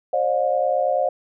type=tone cluster; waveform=sine; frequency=534 / 603 / 715 Hz; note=C5 / D5 / F5; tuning=+35 / +46 / +41 cents; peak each=-22 dBFS; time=0.13-1.09 s; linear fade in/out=5 ms; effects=none